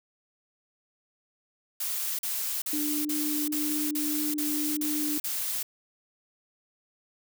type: noise bursts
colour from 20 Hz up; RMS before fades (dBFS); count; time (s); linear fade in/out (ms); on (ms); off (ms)
blue; -31; 9; 1.8-5.63; 5; 390; 40
type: tone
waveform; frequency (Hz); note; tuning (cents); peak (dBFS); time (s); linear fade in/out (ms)
sine; 299.7; D4; +35; -29; 2.73-5.18; 2
effects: none